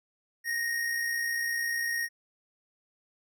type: tone with amplitude modulation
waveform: square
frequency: 1864.7 Hz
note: A#6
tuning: in tune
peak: -27 dBFS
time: 0.44-2.09 s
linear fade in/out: 50 ms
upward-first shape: sine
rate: 60 Hz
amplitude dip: 45%
effects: none